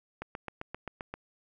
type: click train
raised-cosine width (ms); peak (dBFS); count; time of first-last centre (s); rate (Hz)
0.5; -22; 8; 0.22-1.14; 7.61
effects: none